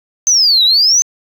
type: exponential two-way sweep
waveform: sine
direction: down then up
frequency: 6290 to 3772 to 6290 Hz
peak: -6 dBFS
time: 0.27-1.02 s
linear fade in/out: 0 ms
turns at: 0.64 s
effects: tanh soft clip ceiling -3 dBFS